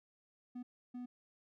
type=tone bursts at uneven times; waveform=triangle; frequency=246.9 Hz; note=B3; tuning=in tune; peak=-40 dBFS; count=2; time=0.55-0.63 / 0.94-1.06 s; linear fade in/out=10 ms; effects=none